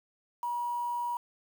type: tone with quantisation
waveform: sine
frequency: 960 Hz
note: B5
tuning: 49 cents flat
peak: -30 dBFS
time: 0.43-1.17 s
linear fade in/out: 2 ms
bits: 8
effects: none